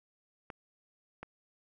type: clicks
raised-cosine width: 0.5 ms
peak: -27 dBFS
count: 2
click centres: 0.502 / 1.23 s
effects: none